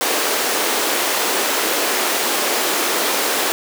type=high-pass noise; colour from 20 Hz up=pink; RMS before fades=-19 dBFS; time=0.01-3.52 s; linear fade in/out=0 ms; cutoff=320 Hz; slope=24 dB/octave; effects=none